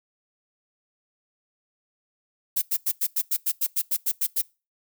violet noise bursts, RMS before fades -23 dBFS, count 13, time 2.56-4.419 s, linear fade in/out 10 ms, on 59 ms, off 91 ms, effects noise-tail reverb RT60 0.3 s tail -24 dB re dry

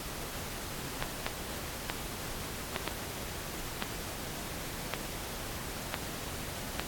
clicks, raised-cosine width 0.3 ms, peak -14 dBFS, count 9, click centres 1.025 / 1.265 / 1.899 / 2.762 / 2.877 / 3.824 / 4.937 / 5.942 / 6.796 s, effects pink hiss -40 dBFS RMS until 6.87 s + AAC 64 kbps

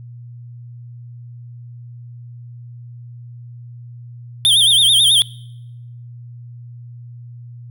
square tone with vibrato, 3400 Hz, G#7, 40 cents sharp, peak -10 dBFS, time 4.45-5.22 s, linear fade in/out 0 ms, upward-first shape sine, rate 9.2 Hz, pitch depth 150 cents each way, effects noise-tail reverb RT60 0.9 s tail -24 dB re dry + added 120 Hz sine -33 dBFS peak until 7.7 s

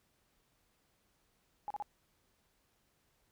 sine tone bursts, 830.6 Hz, G#5, in tune, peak -36 dBFS, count 3, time 1.68-1.824 s, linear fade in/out 0 ms, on 24 ms, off 36 ms, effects pink hiss -75 dBFS RMS until 3.31 s

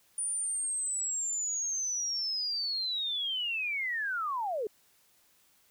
sine linear sweep, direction down, 9500 to 395 Hz, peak -30 dBFS, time 0.18-4.67 s, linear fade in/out 2 ms, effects white hiss -66 dBFS RMS until 5.7 s

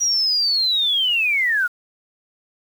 sine linear sweep, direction down, 5810 to 1387 Hz, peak -16 dBFS, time 0-1.68 s, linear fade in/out 20 ms, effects 7-bit

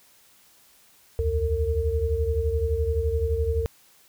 sine tone cluster, 70.2 / 81.9 / 454.3 Hz, C#2 / E2 / A#4, +22 / -11 / -45 cents, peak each -26 dBFS, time 1.19-3.66 s, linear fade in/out 0 ms, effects white hiss -57 dBFS RMS until 4.08 s

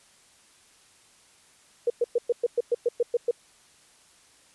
sine tone bursts, 477.2 Hz, A#4, 41 cents sharp, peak -19 dBFS, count 11, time 1.87-3.311 s, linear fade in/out 5 ms, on 31 ms, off 110 ms, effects white hiss -58 dBFS RMS until 4.54 s + resampled to 24000 Hz

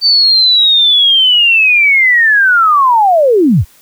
sine linear sweep, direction down, 4600 to 55 Hz, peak -5 dBFS, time 0.01-3.65 s, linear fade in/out 50 ms, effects white hiss -45 dBFS RMS until 3.81 s

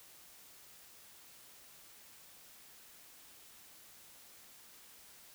silence, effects white hiss -58 dBFS RMS until 5.34 s

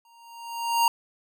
square tone with exponential growth, 932 Hz, A#5, 1 cent flat, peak -17 dBFS, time 0.05-0.88 s, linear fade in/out 2 ms, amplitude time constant 180 ms, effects none

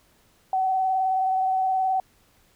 sine tone with vibrato, 757 Hz, F#5, 39 cents sharp, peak -20 dBFS, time 0.53-2 s, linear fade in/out 2 ms, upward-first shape sine, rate 19 Hz, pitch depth 21 cents each way, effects pink hiss -61 dBFS RMS until 2.55 s

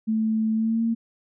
sine tone with pitch glide, 220 to 228.7 Hz, A3 to A#3, 0 to -33 cents, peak -20 dBFS, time 0.07-0.95 s, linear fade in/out 20 ms, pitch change +67 cents, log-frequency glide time 0.54-0.83 s, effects none

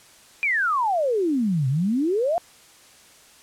sine exponential two-way sweep, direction down then up, 2450 to 125.6 to 723 Hz, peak -19 dBFS, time 0.43-2.38 s, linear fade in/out 0 ms, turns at 1.68 s, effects white hiss -51 dBFS RMS until 3.42 s + low-pass 10000 Hz 12 dB/octave

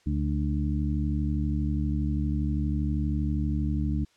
harmonic tone with a mistuned harmonic, 72.5 Hz, D2, 22 cents flat, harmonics 1 / 2 / 3 / 4, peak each -27 / -30 / -32 / -33 dBFS, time 0.06-4.05 s, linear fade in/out 10 ms, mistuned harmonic 4, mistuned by +47 cents, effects white hiss -64 dBFS RMS until 4.16 s + low-pass 6000 Hz 12 dB/octave

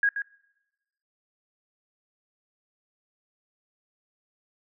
sine tone with echo, 1642 Hz, G#6, 20 cents flat, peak -19 dBFS, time 0.03-0.09 s, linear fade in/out 2 ms, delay 130 ms, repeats 1, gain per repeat -8 dB, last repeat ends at 0.22 s, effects noise-tail reverb RT60 1.0 s tail -24 dB re dry

